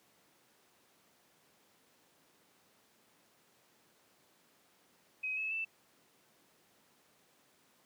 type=tone with pitch steps; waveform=sine; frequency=2529 / 2590 / 2652 Hz; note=D#7 / E7 / E7; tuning=+28 / -31 / +10 cents; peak=-34 dBFS; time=5.23-5.65 s; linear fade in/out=10 ms; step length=140 ms; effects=pink hiss -68 dBFS RMS until 7.85 s + high-pass 200 Hz 12 dB/octave